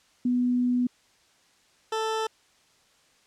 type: tone pair in turn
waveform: sine / 20% pulse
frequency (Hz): 246.9 / 441.3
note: B3 / A4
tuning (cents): 0 / +5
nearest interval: minor seventh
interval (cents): 1005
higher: second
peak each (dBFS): -21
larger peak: neither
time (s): 0.25-0.87 / 1.92-2.27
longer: first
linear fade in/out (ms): 5
effects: white hiss -62 dBFS RMS until 3.26 s + low-pass 7000 Hz 12 dB/octave